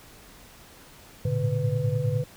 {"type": "tone cluster", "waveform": "sine", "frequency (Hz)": [104.5, 109.2, 119, 144.1, 498], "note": ["G#2", "A2", "A#2", "D3", "B4"], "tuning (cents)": [11, -13, 36, -33, 14], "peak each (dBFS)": [-35, -30, -27, -27, -31], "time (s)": [1.25, 2.24], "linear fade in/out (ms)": 5, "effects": ["pink hiss -50 dBFS RMS until 2.36 s"]}